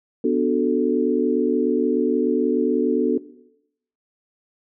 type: chord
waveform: sine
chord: B minor seventh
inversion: none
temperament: equal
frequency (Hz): 246.9 / 293.7 / 370 / 440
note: B3 / D4 / F#4 / A4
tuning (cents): 0 / 0 / 0 / 0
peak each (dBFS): -22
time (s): 0.24-3.18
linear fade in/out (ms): 5
effects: noise-tail reverb RT60 0.8 s tail -17 dB re dry